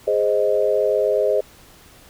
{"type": "chord", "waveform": "sine", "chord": "Ab major", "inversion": "none", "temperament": "equal", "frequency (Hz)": [415.3, 523.3, 622.3], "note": ["Ab4", "C5", "Eb5"], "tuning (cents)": [0, 0, 0], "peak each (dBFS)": -20, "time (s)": [0.07, 1.41], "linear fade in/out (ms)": 10, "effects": ["pink hiss -48 dBFS RMS until 2.09 s"]}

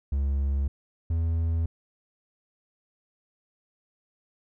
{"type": "tone pair in turn", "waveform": "triangle", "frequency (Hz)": [69.3, 82.41], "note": ["C#2", "E2"], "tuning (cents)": [0, 0], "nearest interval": "minor third", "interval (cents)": 300, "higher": "second", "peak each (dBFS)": -21, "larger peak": "neither", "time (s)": [[0.12, 0.68], [1.1, 1.66]], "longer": "neither", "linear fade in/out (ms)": 5, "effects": []}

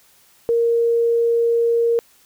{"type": "tone", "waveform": "sine", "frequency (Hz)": 466.2, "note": "A#4", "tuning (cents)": 0, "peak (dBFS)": -14, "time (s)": [0.49, 1.99], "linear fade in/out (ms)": 0, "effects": ["white hiss -54 dBFS RMS until 2.25 s"]}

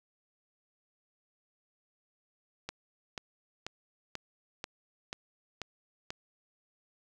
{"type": "click train", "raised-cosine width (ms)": 0.2, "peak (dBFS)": -20, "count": 8, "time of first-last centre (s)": [2.69, 6.105], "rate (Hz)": 2.05, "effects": []}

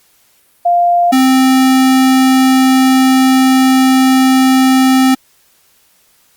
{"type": "tone pair in turn", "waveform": ["sine", "square"], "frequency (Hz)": [698.5, 261.6], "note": ["F5", "C4"], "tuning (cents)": [0, 0], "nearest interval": "octave + perfect fourth", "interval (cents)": 1700, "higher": "first", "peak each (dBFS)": -7, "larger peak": "neither", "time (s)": [[0.65, 1.12], [1.12, 5.15]], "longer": "second", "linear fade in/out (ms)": 10, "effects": ["white hiss -52 dBFS RMS until 6.36 s", "Opus 48 kbps"]}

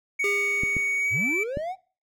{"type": "tone with pitch glide", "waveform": "triangle", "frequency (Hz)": [2236, 2318], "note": ["C#7", "D7"], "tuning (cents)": [14, -23], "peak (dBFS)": -21, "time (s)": [0.19, 1.44], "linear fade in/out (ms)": 10, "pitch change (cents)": 63, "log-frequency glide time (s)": [0.97, 1.28]}
{"type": "tone with exponential decay", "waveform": "square", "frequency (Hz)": 404.1, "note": "G#4", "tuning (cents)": -47, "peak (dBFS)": -26, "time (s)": [0.24, 1.44], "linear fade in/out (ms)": 2, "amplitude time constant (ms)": 260}
{"type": "clicks", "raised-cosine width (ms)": 3, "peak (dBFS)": -17, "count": 3, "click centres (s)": [0.635, 0.767, 1.572]}
{"type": "linear sweep", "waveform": "triangle", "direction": "up", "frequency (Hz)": [74.8, 784], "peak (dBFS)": -26, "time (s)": [1.1, 1.76], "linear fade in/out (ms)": 50}
{"effects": ["noise-tail reverb RT60 0.4 s tail -23 dB re dry"]}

